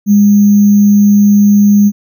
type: tone with sample-and-hold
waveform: sine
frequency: 204.4 Hz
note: G#3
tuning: 27 cents flat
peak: -3 dBFS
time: 0.06-1.92 s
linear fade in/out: 50 ms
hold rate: 6300 Hz
effects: none